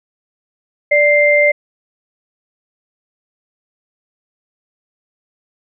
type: tone pair together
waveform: sine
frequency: 587.3 / 2093 Hz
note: D5 / C7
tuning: 0 / 0 cents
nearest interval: octave + minor seventh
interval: 2200 cents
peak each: -11 dBFS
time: 0.91-1.52 s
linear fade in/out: 10 ms
effects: none